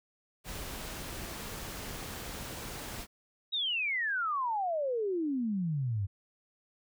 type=noise; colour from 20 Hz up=pink; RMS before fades=-41 dBFS; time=0.44-3.07 s; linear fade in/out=50 ms
type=exponential sweep; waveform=sine; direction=down; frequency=3870 to 93 Hz; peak=-29 dBFS; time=3.52-6.07 s; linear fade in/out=20 ms
effects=none